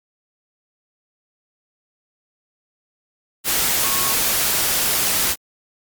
sine tone in noise, 1097 Hz, C#6, 18 cents flat, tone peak -28 dBFS, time 3.82-4.16 s, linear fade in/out 50 ms, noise white, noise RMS -19 dBFS, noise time 3.44-5.36 s, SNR -12 dB, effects Opus 48 kbps

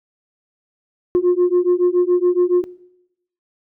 sine beating tone pair, 353.1 / 360.2 Hz, F4 / F#4, +19 / -46 cents, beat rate 7.1 Hz, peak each -14 dBFS, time 1.15-2.64 s, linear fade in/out 0 ms, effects noise-tail reverb RT60 0.8 s tail -19 dB re dry + tanh soft clip ceiling -9 dBFS

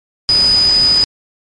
sine tone in noise, 4978 Hz, D#8, in tune, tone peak -8 dBFS, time 0.29-1.04 s, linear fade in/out 0 ms, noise pink, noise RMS -24 dBFS, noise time 0.29-1.04 s, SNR +13 dB, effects MP3 48 kbps

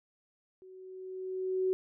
sine tone with level ramp, 374.2 Hz, F#4, 20 cents sharp, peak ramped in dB -50 to -25 dBFS, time 0.62-1.73 s, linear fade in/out 0 ms, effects none

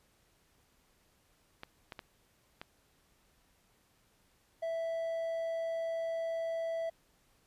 clicks, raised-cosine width 0.3 ms, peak -27 dBFS, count 4, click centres 1.634 / 1.922 / 1.992 / 2.615 s
triangle tone, 659.3 Hz, E5, in tune, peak -31 dBFS, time 4.62-6.9 s, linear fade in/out 10 ms
effects pink hiss -70 dBFS RMS until 7.46 s + resampled to 32000 Hz

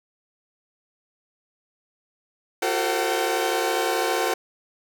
sawtooth tone cluster, 351.4 / 383.5 / 451.3 / 527 / 758 Hz, F4 / G4 / A4 / C5 / F#5, +11 / -38 / +44 / +12 / +42 cents, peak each -24 / -28 / -23 / -25 / -23 dBFS, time 2.62-4.34 s, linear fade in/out 5 ms, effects none

